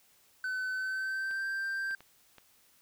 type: tone with pitch glide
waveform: triangle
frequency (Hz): 1515 to 1575.7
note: F#6 to G6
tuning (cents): +40 to +9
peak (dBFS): -30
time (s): 0.44-1.95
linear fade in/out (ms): 2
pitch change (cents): +69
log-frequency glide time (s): 0.71-1.47
type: clicks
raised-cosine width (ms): 0.3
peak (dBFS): -35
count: 4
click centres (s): 1.311 / 1.91 / 2.006 / 2.383
effects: white hiss -65 dBFS RMS until 2.81 s